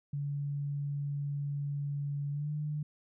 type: tone with pitch glide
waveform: sine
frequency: 143 to 149.76 Hz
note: D3 to D3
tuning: -46 to +34 cents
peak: -32 dBFS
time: 0.13-2.83 s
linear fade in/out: 5 ms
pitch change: +80 cents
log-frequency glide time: 2.31-2.5 s
effects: none